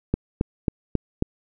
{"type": "click train", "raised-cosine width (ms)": 3, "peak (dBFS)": -7, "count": 5, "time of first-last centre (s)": [0.14, 1.224], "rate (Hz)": 3.69, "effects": []}